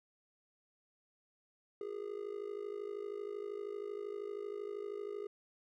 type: tone with amplitude modulation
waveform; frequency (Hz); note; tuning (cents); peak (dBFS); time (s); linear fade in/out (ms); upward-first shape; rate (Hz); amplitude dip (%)
triangle; 410; G#4; -22; -34; 1.81-5.27; 2; sine; 52.8; 85
effects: none